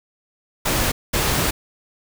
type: noise bursts at uneven times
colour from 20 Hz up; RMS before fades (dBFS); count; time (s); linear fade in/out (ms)
pink; -20; 2; 0.65-0.92 / 1.13-1.51; 10
effects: none